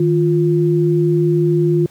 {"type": "tone pair together", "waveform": "sine", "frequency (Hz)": [155.55, 349.2], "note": ["D#3", "F4"], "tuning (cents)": [0, 0], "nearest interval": "octave + major second", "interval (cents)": 1400, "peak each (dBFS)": -14, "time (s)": [0, 1.86], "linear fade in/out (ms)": 2, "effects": ["pink hiss -48 dBFS RMS until 1.9 s", "high-pass 100 Hz 12 dB/octave"]}